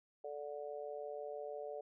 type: harmonic tone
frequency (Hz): 146.1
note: D3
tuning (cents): -9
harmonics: 3 / 4 / 5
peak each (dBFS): -46 / -45 / -50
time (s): 0.24-1.81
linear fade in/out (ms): 5
effects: none